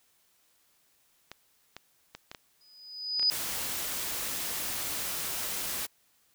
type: clicks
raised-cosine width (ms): 0.2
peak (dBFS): -24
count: 7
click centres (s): 1.316 / 1.766 / 2.15 / 2.315 / 2.348 / 3.196 / 3.228
type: tone with exponential growth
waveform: sine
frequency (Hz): 4976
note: D#8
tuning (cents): -1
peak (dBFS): -20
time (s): 2.61-3.3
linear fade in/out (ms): 0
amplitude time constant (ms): 150
type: noise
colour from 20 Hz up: white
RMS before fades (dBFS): -34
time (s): 3.3-5.87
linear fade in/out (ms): 20
effects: white hiss -68 dBFS RMS until 6.34 s